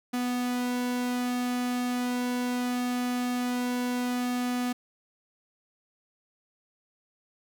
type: tone with flanger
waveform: sawtooth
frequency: 246.9 Hz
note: B3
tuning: in tune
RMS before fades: -29 dBFS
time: 0.13-4.73 s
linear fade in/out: 10 ms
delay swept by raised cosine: 1.9 to 2.43 ms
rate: 0.68 Hz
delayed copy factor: -0.55
effects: none